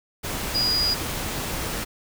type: tone in noise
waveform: sine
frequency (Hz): 4892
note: D#8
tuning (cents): -30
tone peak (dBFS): -20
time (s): 0.54-0.95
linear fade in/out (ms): 20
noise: pink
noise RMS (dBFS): -29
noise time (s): 0.23-1.85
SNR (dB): +6
effects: none